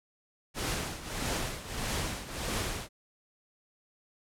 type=noise with tremolo; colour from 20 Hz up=pink; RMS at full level=-31 dBFS; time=0.54-2.89 s; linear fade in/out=50 ms; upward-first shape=triangle; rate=1.6 Hz; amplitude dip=80%; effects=low-pass 11000 Hz 12 dB/octave